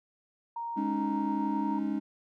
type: tone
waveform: sine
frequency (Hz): 932.3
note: A#5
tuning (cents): 0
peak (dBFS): -33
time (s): 0.56-1.79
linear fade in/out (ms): 5
type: chord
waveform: triangle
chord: Ab suspended fourth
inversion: none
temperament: equal with one note detuned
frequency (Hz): 207.7 / 277.2 / 308.3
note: Ab3 / Db4 / Eb4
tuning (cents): 0 / 0 / -16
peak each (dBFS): -31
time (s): 0.76-2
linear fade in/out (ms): 20
effects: none